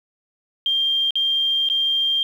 sine tone with dropouts, 3187 Hz, G7, 28 cents sharp, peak -17 dBFS, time 0.66-2.23 s, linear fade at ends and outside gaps 1 ms, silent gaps 1.107-1.155 / 1.688-1.699 s, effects 8-bit

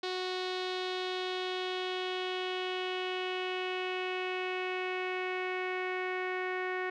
sawtooth tone with low-pass filter sweep, 368.5 Hz, F#4, 7 cents flat, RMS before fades -35 dBFS, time 0.03-6.9 s, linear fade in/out 5 ms, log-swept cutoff 4100 to 2000 Hz, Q 3.4, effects none

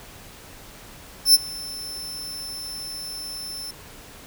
sawtooth tone with ADSR envelope, 5320 Hz, E8, 15 cents sharp, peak -6 dBFS, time 1.25-3.71 s, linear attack 93 ms, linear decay 27 ms, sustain -23 dB, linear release 5 ms, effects pink hiss -44 dBFS RMS until 4.26 s

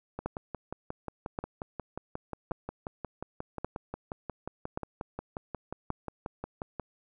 two click trains, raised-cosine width 1 ms, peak -22 / -18 dBFS, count 38 / 6, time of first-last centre 0.19-6.797 / 0.26-5.903 s, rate 5.6 / 0.886 Hz, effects none

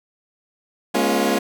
20% pulse chord, Bb minor seventh, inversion third, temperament equal with one note detuned, 207.7 / 238.9 / 277.2 / 349.2 Hz, Ab3 / Bb3 / Db4 / F4, 0 / +43 / 0 / 0 cents, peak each -18 dBFS, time 0.94-1.39 s, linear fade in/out 10 ms, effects none

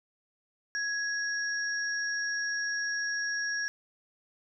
sine tone pair together, 1667 / 5607 Hz, G#6 / F8, +6 / +6 cents, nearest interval octave + major sixth, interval 2100 cents, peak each -30 / -36 dBFS, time 0.75-3.68 s, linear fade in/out 0 ms, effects none

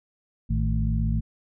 harmonic tone with a mistuned harmonic, 55 Hz, A1, in tune, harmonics 1 / 2 / 3 / 4, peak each -24 / -27 / -29 / -30 dBFS, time 0.49-1.21 s, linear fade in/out 20 ms, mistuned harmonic 3, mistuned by -86 cents, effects none

